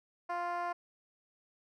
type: tone with band-pass filter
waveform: 10% pulse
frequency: 349.2 Hz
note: F4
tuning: in tune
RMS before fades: -36 dBFS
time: 0.29-0.73 s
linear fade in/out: 10 ms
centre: 830 Hz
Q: 2.3
effects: none